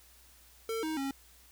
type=tone with pitch steps; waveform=square; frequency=449.4 / 315 / 273 Hz; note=A4 / D#4 / C#4; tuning=+37 / +21 / -26 cents; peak=-33 dBFS; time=0.69-1.11 s; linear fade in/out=2 ms; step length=140 ms; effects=added 60 Hz sine -62 dBFS peak until 1.51 s + white hiss -60 dBFS RMS until 1.51 s